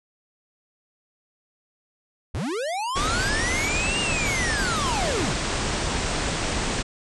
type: linear two-way sweep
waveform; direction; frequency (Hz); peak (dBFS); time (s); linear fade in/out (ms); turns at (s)
square; up then down; 51.91 to 2847 to 92.8; -26; 2.34-5.33; 5; 4
type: low-pass noise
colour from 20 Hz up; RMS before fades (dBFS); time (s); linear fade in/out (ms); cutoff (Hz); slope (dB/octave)
pink; -26; 2.95-6.83; 20; 8900; 96
effects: resampled to 24000 Hz